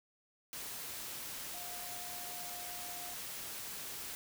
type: tone in noise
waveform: sine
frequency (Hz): 710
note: F5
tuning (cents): +28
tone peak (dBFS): -50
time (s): 1.54-3.14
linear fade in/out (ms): 0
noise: white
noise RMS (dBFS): -44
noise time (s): 0.53-4.15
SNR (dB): -9
effects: none